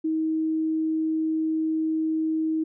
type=tone; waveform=sine; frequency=317.2 Hz; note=D#4; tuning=33 cents sharp; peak=-22 dBFS; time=0.04-2.64 s; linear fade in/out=10 ms; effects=none